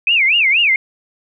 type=tone with vibrato; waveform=sine; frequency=2433 Hz; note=D#7; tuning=39 cents flat; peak=-10 dBFS; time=0.07-0.76 s; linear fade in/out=2 ms; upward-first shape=sine; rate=4.2 Hz; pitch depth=280 cents each way; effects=none